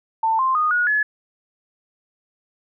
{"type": "tone with pitch steps", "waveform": "sine", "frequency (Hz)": [893, 1049.8, 1234, 1450.7, 1705.3], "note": ["A5", "C6", "D#6", "F#6", "G#6"], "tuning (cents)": [25, 5, -15, -35, 45], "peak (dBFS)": -16, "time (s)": [0.23, 1.03], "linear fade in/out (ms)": 5, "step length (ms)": 160, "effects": []}